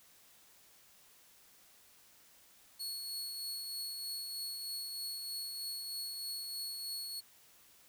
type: tone with tremolo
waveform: sawtooth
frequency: 4364 Hz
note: C#8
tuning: 28 cents flat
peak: -35 dBFS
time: 2.79-7.21 s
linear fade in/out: 20 ms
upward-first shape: triangle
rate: 3.2 Hz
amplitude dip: 35%
effects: white hiss -63 dBFS RMS until 7.88 s